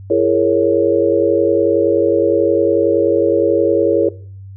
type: chord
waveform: sine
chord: A# half-diminished seventh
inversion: second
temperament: equal with one note detuned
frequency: 336.2 / 415.3 / 466.2 / 554.4 Hz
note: E4 / G#4 / A#4 / C#5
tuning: +34 / 0 / 0 / 0 cents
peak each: -16 dBFS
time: 0.1-4.09 s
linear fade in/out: 5 ms
effects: noise-tail reverb RT60 0.5 s tail -20 dB re dry + added 97 Hz sine -31 dBFS peak until 4.56 s